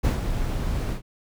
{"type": "noise with ADSR envelope", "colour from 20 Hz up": "brown", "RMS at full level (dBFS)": -19, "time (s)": [0.03, 1.02], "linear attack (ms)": 20, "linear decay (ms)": 130, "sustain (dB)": -7, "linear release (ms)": 100, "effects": []}